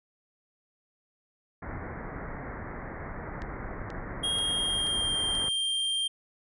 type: low-pass noise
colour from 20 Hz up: pink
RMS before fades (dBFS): -38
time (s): 1.62-5.49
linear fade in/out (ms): 5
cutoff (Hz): 2100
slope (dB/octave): 96
type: click train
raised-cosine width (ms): 0.2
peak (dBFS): -28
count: 5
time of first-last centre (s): 3.42-5.352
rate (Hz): 2.07
type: tone with pitch glide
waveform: square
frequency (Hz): 3259 to 3181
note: G#7 to G7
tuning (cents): -33 to +25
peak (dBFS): -27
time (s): 4.23-6.08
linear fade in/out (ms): 10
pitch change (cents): -42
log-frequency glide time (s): 4.34-5.22
effects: resampled to 24000 Hz